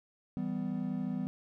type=chord; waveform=triangle; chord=E minor; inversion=none; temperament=equal with one note detuned; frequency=164.81 / 196 / 250.4 Hz; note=E3 / G3 / B3; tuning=0 / 0 / +24 cents; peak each=-37 / -34 / -34 dBFS; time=0.37-1.27 s; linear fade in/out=0 ms; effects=none